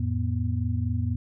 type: tone cluster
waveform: sine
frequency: 86.6 / 110.7 / 242.7 Hz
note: F2 / A2 / B3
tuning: -14 / +11 / -30 cents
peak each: -27 / -27 / -32 dBFS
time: 0-1.16 s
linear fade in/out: 5 ms
effects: none